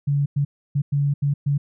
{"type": "tone bursts at uneven times", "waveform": "sine", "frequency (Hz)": 142.4, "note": "C#3", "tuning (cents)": 47, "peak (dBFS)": -17, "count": 6, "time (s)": [[0.07, 0.26], [0.36, 0.45], [0.75, 0.82], [0.92, 1.14], [1.22, 1.34], [1.46, 1.58]], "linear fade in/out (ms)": 10, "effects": []}